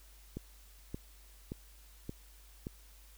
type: click train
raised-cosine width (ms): 3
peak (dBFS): -26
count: 5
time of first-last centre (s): 0.37-2.669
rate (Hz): 1.74
effects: added 50 Hz sine -56 dBFS peak until 3.17 s + white hiss -62 dBFS RMS until 3.17 s